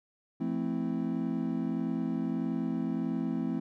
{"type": "chord", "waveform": "triangle", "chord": "F major seventh", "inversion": "none", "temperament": "equal with one note detuned", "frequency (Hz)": [170.53, 220, 261.6, 329.6], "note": ["F3", "A3", "C4", "E4"], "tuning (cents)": [-41, 0, 0, 0], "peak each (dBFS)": [-34, -32, -31, -36], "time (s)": [0.4, 3.6], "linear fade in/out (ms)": 10, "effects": []}